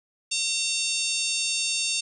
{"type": "harmonic tone with a mistuned harmonic", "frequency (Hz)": 910, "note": "A#5", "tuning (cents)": -42, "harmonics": [3, 4, 5, 6, 7, 8, 9, 10], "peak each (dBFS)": [-30, -31, -32, -33, -33, -34, -35, -35], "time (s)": [0.31, 2.01], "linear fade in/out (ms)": 10, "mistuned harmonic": 9, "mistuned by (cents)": 41, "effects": []}